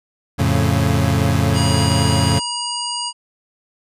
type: chord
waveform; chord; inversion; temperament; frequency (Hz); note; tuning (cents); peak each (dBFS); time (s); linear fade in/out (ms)
30% pulse; F augmented; none; equal; 87.31 / 110 / 138.59; F2 / A2 / C#3; 0 / 0 / 0; -16; 0.38-2.4; 20
type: harmonic tone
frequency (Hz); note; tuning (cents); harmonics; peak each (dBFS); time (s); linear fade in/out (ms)
960; B5; -49; 1 / 3 / 5 / 7 / 9; -27 / -27 / -26 / -33 / -29; 1.53-3.13; 50
effects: resampled to 32000 Hz